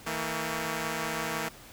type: tone pair together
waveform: 5% pulse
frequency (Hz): 161.2 / 226.9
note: E3 / A#3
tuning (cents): -38 / -47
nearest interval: tritone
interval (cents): 591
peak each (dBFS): -22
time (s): 0.06-1.49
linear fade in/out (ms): 10
effects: pink hiss -50 dBFS RMS until 1.72 s